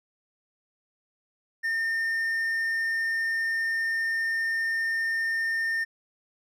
triangle tone, 1815 Hz, A#6, 47 cents flat, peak -23 dBFS, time 1.63-5.85 s, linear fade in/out 20 ms, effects none

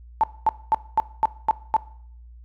sine tone bursts, 880 Hz, A5, in tune, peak -14 dBFS, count 7, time 0.21-1.765 s, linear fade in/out 0 ms, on 25 ms, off 230 ms, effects noise-tail reverb RT60 0.6 s tail -19 dB re dry + added 59 Hz sine -42 dBFS peak until 2.44 s

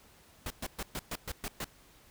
pink noise bursts, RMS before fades -37 dBFS, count 8, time 0.46-1.644 s, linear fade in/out 2 ms, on 43 ms, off 120 ms, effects pink hiss -60 dBFS RMS until 2.1 s

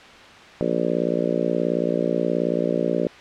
harmonic tone, 58.6 Hz, A#1, 10 cents sharp, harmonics 3 / 4 / 5 / 6 / 7 / 8 / 9 / 10, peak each -28 / -28 / -28 / -28 / -28 / -28 / -28 / -28 dBFS, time 0.61-3.07 s, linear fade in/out 0 ms, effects white hiss -43 dBFS RMS until 3.2 s + low-pass 3000 Hz 12 dB/octave

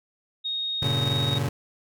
sine tone with pitch glide, 3729 to 3757 Hz, A#7 to A#7, 0 to +13 cents, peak -26 dBFS, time 0.44-1.39 s, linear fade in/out 20 ms, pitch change +13 cents, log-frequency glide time 1.06-1.14 s
40% pulse chord, G diminished, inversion none, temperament just, 98 / 117.6 / 141.12 Hz, G2 / Bb2 / Db3, 0 / +16 / +31 cents, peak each -31 / -27 / -26 dBFS, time 0.82-1.49 s, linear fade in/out 5 ms
effects none

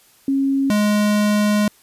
sine / square tone pair in turn, 272.8 / 208.7 Hz, C#4 / G#3, -28 / +9 cents, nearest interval perfect fourth, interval 463 cents, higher first, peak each -15 dBFS, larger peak neither, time 0.28-0.7 / 0.7-1.68 s, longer second, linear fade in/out 2 ms, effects white hiss -53 dBFS RMS until 1.82 s + resampled to 32000 Hz

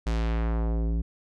square tone with low-pass filter sweep, 56.2 Hz, A1, 37 cents sharp, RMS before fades -26 dBFS, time 0.06-1.02 s, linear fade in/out 10 ms, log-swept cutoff 7400 to 230 Hz, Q 0.9, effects none

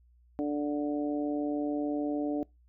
harmonic tone, 146.83 Hz, D3, in tune, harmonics 2 / 3 / 4 / 5, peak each -29 / -38 / -37 / -41 dBFS, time 0.39-2.43 s, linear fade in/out 0 ms, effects noise-tail reverb RT60 0.2 s tail -24 dB re dry + added 60 Hz sine -59 dBFS peak until 2.68 s

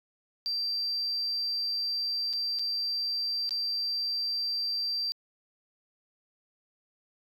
sine tone with dropouts, 4699 Hz, D8, in tune, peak -27 dBFS, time 0.46-5.12 s, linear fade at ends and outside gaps 0 ms, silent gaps 2.33-2.335 / 2.588-2.594 / 3.492-3.508 s, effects tanh soft clip ceiling -24 dBFS

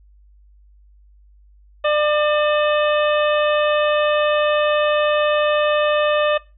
harmonic tone with a mistuned harmonic, 598 Hz, D5, 31 cents sharp, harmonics 1 / 2 / 3 / 4 / 5 / 6, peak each -16 / -22 / -26 / -28 / -30 / -32 dBFS, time 1.84-6.38 s, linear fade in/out 10 ms, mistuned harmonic 4, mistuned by +120 cents, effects noise-tail reverb RT60 0.3 s tail -22 dB re dry + added 50 Hz sine -47 dBFS peak until 6.57 s

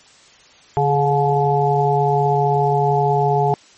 harmonic tone with a mistuned harmonic, 143.2 Hz, D3, 43 cents flat, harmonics 1 / 3 / 5 / 6, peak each -19 / -19 / -19 / -19 dBFS, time 0.77-3.54 s, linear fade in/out 0 ms, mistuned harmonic 3, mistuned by -41 cents, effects white hiss -48 dBFS RMS until 3.77 s + MP3 32 kbps

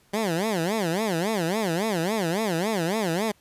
15% pulse tone with vibrato, 190.9 Hz, G3, 46 cents flat, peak -17 dBFS, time 0.13-3.32 s, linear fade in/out 10 ms, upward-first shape sine, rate 3.6 Hz, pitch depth 290 cents each way, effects pink hiss -61 dBFS RMS until 3.4 s + resampled to 32000 Hz

